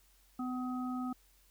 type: harmonic tone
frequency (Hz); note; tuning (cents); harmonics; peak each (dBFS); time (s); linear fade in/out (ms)
252.5; B3; +39; 1 / 3 / 5; -35 / -45 / -44; 0.39-1.13; 5
effects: added 46 Hz sine -66 dBFS peak until 1.5 s + white hiss -68 dBFS RMS until 1.5 s